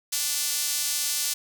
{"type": "tone with high-pass filter", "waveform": "sawtooth", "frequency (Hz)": 293.7, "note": "D4", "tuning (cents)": 0, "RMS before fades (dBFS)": -27, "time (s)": [0.12, 1.34], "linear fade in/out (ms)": 10, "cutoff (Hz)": 5700, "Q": 0.84, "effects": []}